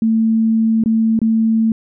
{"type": "tone with dropouts", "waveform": "sine", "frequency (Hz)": 223.4, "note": "A3", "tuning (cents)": 27, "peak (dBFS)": -11, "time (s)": [0.02, 1.72], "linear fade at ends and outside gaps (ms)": 2, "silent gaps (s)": [[0.838, 0.859], [1.191, 1.216]], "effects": []}